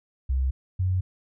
sine tone pair in turn, 65.41 / 92.5 Hz, C2 / F#2, 0 / 0 cents, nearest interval tritone, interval 600 cents, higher second, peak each -21 dBFS, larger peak neither, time 0.29-0.51 / 0.79-1.01 s, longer neither, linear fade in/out 10 ms, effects none

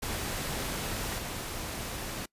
pink noise with level steps, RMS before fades -34 / -37 dBFS, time 0.02-2.26 s, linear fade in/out 10 ms, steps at 1.18 s, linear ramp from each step 5 ms, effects noise-tail reverb RT60 0.1 s tail -24 dB re dry + resampled to 32000 Hz

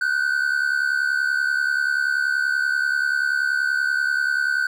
triangle tone pair together, 1467 / 1537.4 Hz, F#6 / G6, -15 / -34 cents, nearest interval minor second, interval 81 cents, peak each -20 dBFS, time 0.01-4.67 s, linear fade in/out 5 ms, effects none

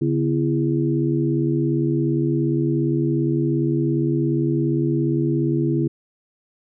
sine tone cluster, 141.7 / 253.3 / 333.3 / 410.6 Hz, C#3 / B3 / E4 / G#4, +38 / +44 / +19 / -20 cents, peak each -21 / -25 / -21 / -30 dBFS, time 0.01-5.88 s, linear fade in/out 10 ms, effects none

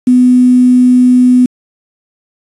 sine tone with quantisation, 250 Hz, B3, 21 cents sharp, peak -3 dBFS, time 0.07-1.46 s, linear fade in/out 5 ms, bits 5, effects resampled to 24000 Hz

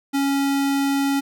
square tone, 277.4 Hz, C#4, 1 cent sharp, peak -19 dBFS, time 0.13-1.21 s, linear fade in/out 20 ms, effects none

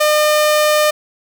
sawtooth tone, 605 Hz, D#5, 49 cents flat, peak -7 dBFS, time 0-0.91 s, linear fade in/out 10 ms, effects none

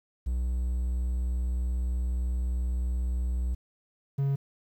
triangle tone pair in turn, 61.6 / 138.29 Hz, B1 / C#3, -4 / -4 cents, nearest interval octave + major second, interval 1400 cents, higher second, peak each -24 / -22 dBFS, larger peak second, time 0.26-3.55 / 4.18-4.36 s, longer first, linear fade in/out 10 ms, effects 10-bit

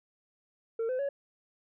sine tone with pitch steps, 454.8 / 511 / 560 Hz, A#4 / C5 / C#5, -43 / -41 / +18 cents, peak -26 dBFS, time 0.79-1.09 s, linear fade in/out 5 ms, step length 100 ms, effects tanh soft clip ceiling -28 dBFS

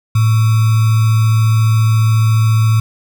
sine tone with sample-and-hold, 110.7 Hz, A2, 11 cents sharp, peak -8 dBFS, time 0.15-2.8 s, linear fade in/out 5 ms, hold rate 1225 Hz, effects none

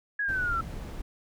sine exponential sweep, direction down, 1689 to 1318.5 Hz, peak -26 dBFS, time 0.19-0.61 s, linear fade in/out 5 ms
brown noise, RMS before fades -37 dBFS, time 0.28-1.02 s, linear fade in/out 10 ms
effects none

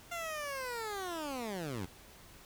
15% pulse linear sweep, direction down, 698.5 to 82.5 Hz, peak -31 dBFS, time 0.11-1.86 s, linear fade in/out 10 ms, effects pink hiss -56 dBFS RMS until 2.45 s

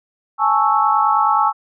sine chord, A major seventh, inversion third, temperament equal with one note detuned, 830.6 / 880 / 1108.7 / 1314.7 Hz, G#5 / A5 / C#6 / E6, 0 / 0 / 0 / -5 cents, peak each -18 dBFS, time 0.38-1.53 s, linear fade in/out 50 ms, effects none

